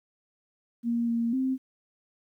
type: tone with pitch steps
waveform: sine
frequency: 234.8 / 232.5 / 261.8 Hz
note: A#3 / A#3 / C4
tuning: +13 / -4 / +1 cents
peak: -24 dBFS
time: 0.83-1.58 s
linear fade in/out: 50 ms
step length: 250 ms
effects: 11-bit